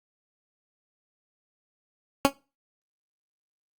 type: tone with exponential decay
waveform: 15% pulse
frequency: 277.2 Hz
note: C#4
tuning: in tune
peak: -6 dBFS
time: 2.25-2.33 s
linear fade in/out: 0 ms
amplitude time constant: 16 ms
effects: noise-tail reverb RT60 0.3 s tail -22 dB re dry + Opus 48 kbps